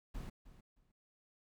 brown noise with echo, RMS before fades -44 dBFS, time 0.14-0.3 s, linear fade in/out 10 ms, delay 310 ms, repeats 2, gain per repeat -14 dB, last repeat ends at 0.92 s, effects none

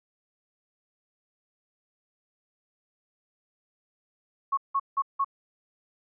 sine tone bursts, 1102 Hz, C#6, 11 cents flat, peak -22 dBFS, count 4, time 4.52-5.246 s, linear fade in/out 10 ms, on 54 ms, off 170 ms, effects none

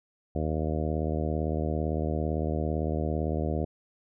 harmonic tone, 77.78 Hz, D#2, in tune, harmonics 1 / 2 / 3 / 4 / 5 / 6 / 7 / 8 / 9, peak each -30 / -33 / -35 / -36 / -37 / -38 / -38 / -39 / -40 dBFS, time 0.35-3.65 s, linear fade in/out 5 ms, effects none

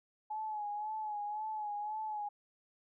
sine tone with vibrato, 847 Hz, G#5, 34 cents sharp, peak -36 dBFS, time 0.3-2.29 s, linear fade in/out 10 ms, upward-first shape sine, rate 1.9 Hz, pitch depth 48 cents each way, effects none

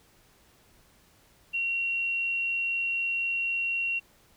sine tone, 2742 Hz, F7, 32 cents flat, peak -26 dBFS, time 1.53-4 s, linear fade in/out 20 ms, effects pink hiss -61 dBFS RMS until 4.36 s

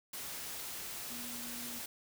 sine tone in noise, 240 Hz, B3, 49 cents flat, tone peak -48 dBFS, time 1.1-1.79 s, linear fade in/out 5 ms, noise white, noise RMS -43 dBFS, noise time 0.13-1.86 s, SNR -8 dB, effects none

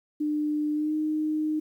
sine tone with pitch glide, 300.1 to 308 Hz, D4 to D#4, +38 to -17 cents, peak -24 dBFS, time 0.2-1.6 s, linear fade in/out 10 ms, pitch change +45 cents, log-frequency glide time 0.74-0.94 s, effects 10-bit

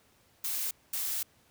blue noise bursts at uneven times, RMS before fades -33 dBFS, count 2, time 0.44-0.71 / 0.93-1.23 s, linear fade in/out 5 ms, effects pink hiss -65 dBFS RMS until 1.5 s + high-pass 60 Hz 12 dB/octave

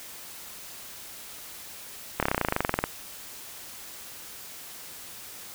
slowing click train, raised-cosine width 0.5 ms, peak -8 dBFS, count 18, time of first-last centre 2.2-2.84 s, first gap 27 ms, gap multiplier 1.04, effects white hiss -43 dBFS RMS until 5.54 s

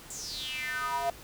square tone with high-pass filter sweep, 138.59 Hz, C#3, in tune, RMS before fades -34 dBFS, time 0.1-1.1 s, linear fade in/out 2 ms, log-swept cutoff 7700 to 670 Hz, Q 7.2, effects pink hiss -49 dBFS RMS until 1.23 s

